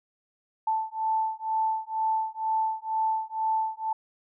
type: beating tone pair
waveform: sine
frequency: 880 / 882.1 Hz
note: A5 / A5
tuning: 0 / +4 cents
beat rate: 2.1 Hz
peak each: -28 dBFS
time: 0.67-3.93 s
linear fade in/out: 5 ms
effects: none